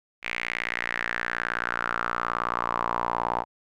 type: tone with band-pass filter sweep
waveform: sawtooth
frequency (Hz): 58.9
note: A#1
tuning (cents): +19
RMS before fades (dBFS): -29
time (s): 0.22-3.45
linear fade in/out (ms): 50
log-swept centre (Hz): 2300 to 890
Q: 4.7
effects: none